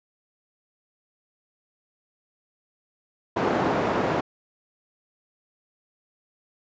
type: band-pass noise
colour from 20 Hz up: white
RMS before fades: -24 dBFS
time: 3.36-4.21 s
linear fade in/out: 10 ms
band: 130 to 790 Hz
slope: 12 dB/octave
effects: resampled to 16000 Hz